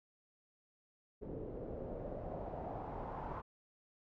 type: noise with low-pass filter sweep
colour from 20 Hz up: pink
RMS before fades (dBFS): -44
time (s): 1.21-3.42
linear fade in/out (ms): 20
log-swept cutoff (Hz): 410 to 980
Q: 3.1
effects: none